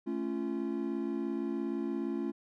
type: chord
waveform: triangle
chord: A augmented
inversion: none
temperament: equal with one note detuned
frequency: 220 / 277.2 / 343.4 Hz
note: A3 / C#4 / E#4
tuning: 0 / 0 / -29 cents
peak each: -35 / -34 / -34 dBFS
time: 0.06-2.32 s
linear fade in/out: 20 ms
effects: none